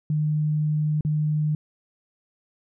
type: tone with dropouts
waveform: sine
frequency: 152 Hz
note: D#3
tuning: 40 cents flat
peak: -20 dBFS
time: 0.1-1.55 s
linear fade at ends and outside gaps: 2 ms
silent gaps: 1.009-1.049 s
effects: none